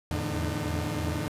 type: tone cluster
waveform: sawtooth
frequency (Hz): 81.6 / 84.7 / 108.3 / 146.6 / 303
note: E2 / E2 / A2 / D3 / D#4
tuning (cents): -17 / +48 / -27 / -3 / -46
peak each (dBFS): -31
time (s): 0.11-1.28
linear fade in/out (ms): 0
effects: resampled to 32000 Hz